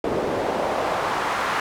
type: noise with band-pass filter sweep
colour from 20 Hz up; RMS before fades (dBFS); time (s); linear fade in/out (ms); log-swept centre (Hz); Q
pink; -24; 0.04-1.6; 2; 430 to 1300; 1.4
effects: none